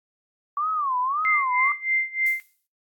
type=tone with vibrato; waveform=sine; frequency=1127 Hz; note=C#6; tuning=28 cents sharp; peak=-22 dBFS; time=0.57-1.72 s; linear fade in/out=2 ms; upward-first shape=sine; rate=1.8 Hz; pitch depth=220 cents each way
type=tone with tremolo; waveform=sine; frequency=2088 Hz; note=C7; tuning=4 cents flat; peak=-18 dBFS; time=1.25-2.4 s; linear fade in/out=0 ms; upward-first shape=sine; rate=3.2 Hz; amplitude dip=90%
type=noise with exponential decay; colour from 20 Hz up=violet; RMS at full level=-37 dBFS; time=2.26-2.67 s; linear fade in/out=2 ms; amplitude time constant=87 ms
effects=noise-tail reverb RT60 0.3 s tail -19 dB re dry + AAC 64 kbps